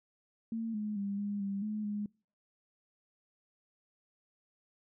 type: tone with pitch steps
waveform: sine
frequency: 226.3 / 211.1 / 199.8 / 203.9 / 198 / 212.8 / 207.2 Hz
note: A3 / G#3 / G3 / G#3 / G3 / G#3 / G#3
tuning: +49 / +29 / +33 / -32 / +18 / +42 / -4 cents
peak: -33 dBFS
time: 0.52-2.06 s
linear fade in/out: 2 ms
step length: 220 ms
effects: noise-tail reverb RT60 0.4 s tail -26 dB re dry